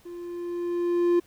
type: tone with level ramp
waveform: triangle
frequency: 348.2 Hz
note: F4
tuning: 5 cents flat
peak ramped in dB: -35 to -15 dBFS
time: 0.05-1.2 s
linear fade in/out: 10 ms
effects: pink hiss -59 dBFS RMS until 1.26 s